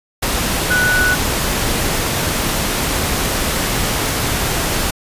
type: tone in noise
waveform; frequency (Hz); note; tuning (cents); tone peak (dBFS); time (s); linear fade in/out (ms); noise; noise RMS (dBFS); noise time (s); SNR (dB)
sine; 1480; F#6; 0; -13; 0.7-1.15; 10; pink; -18; 0.22-4.91; +2
effects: resampled to 32000 Hz